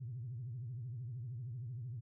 sine tone with vibrato, 121.1 Hz, B2, 34 cents flat, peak -40 dBFS, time 0-2.01 s, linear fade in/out 20 ms, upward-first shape triangle, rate 13 Hz, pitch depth 220 cents each way, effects tanh soft clip ceiling -36 dBFS

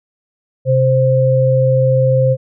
sine tone pair together, 130.22 / 523.3 Hz, C3 / C5, -8 / 0 cents, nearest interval 2 octaves, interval 2408 cents, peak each -12 dBFS, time 0.65-2.37 s, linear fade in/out 50 ms, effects none

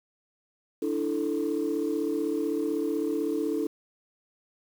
sine chord, D suspended second, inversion none, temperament equal, 293.7 / 329.6 / 440 Hz, D4 / E4 / A4, 0 / 0 / 0 cents, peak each -29 dBFS, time 0.82-3.67 s, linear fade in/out 5 ms, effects tanh soft clip ceiling -19 dBFS + 8-bit

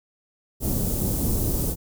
pink band-stop noise, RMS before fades -24 dBFS, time 0.6-1.76 s, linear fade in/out 50 ms, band 370 to 11000 Hz, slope 12 dB/octave, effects none

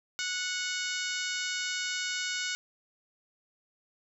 harmonic tone, 736 Hz, F#5, 9 cents flat, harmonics 2 / 3 / 4 / 5 / 6 / 7 / 8 / 9 / 10, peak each -36 / -38 / -39 / -40 / -41 / -41 / -42 / -43 / -43 dBFS, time 0.19-2.55 s, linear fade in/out 0 ms, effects none

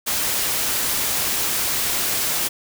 white noise, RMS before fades -22 dBFS, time 0.06-2.49 s, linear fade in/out 20 ms, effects none

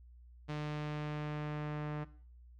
sawtooth tone with low-pass filter sweep, 150 Hz, D3, 37 cents sharp, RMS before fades -39 dBFS, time 0.48-2.05 s, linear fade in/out 20 ms, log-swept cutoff 4000 to 1800 Hz, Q 0.84, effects noise-tail reverb RT60 0.5 s tail -17 dB re dry + added 60 Hz sine -54 dBFS peak until 2.59 s

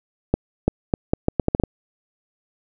accelerating click train, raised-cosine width 2 ms, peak -3 dBFS, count 10, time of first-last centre 0.34-1.637 s, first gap 340 ms, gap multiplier 0.76, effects none

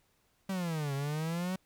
45% pulse exponential two-way sweep, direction down then up, 196 to 136.5 to 189.5 Hz, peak -32 dBFS, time 0.49-1.56 s, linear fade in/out 5 ms, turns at 0.94 s, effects pink hiss -72 dBFS RMS until 1.65 s

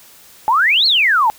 sine exponential two-way sweep, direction up then down, 830.6 to 4435 to 830.6 Hz, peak -10 dBFS, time 0.48-1.3 s, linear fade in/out 0 ms, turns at 0.86 s, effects white hiss -44 dBFS RMS until 1.38 s

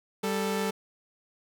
sawtooth tone pair together, 196 / 440 Hz, G3 / A4, 0 / 0 cents, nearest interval octave + major second, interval 1400 cents, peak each -26 dBFS, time 0.23-0.71 s, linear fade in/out 10 ms, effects none

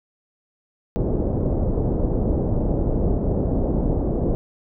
pink low-pass noise, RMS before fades -21 dBFS, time 0.96-4.35 s, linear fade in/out 0 ms, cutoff 580 Hz, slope 24 dB/octave, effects none

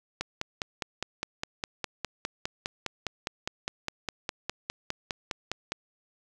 click train, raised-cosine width 0.2 ms, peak -13 dBFS, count 28, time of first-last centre 0.21-5.72 s, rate 4.9 Hz, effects none

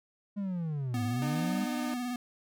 triangle linear two-way sweep, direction down then up, 207.2 to 103.83 to 207.2 Hz, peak -29 dBFS, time 0.36-1.66 s, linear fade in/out 20 ms, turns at 1.04 s
square tone with vibrato, 246 Hz, B3, 7 cents flat, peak -33 dBFS, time 0.94-2.16 s, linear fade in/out 2 ms, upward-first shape square, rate 18 Hz, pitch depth 24 cents each way
sawtooth tone, 303.3 Hz, D#4, 44 cents flat, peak -32 dBFS, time 1.22-1.94 s, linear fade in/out 0 ms
effects none

